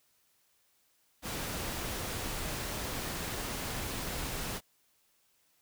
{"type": "noise", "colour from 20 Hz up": "pink", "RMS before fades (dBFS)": -37, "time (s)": [1.22, 4.61], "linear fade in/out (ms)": 50, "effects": ["white hiss -71 dBFS RMS until 5.61 s"]}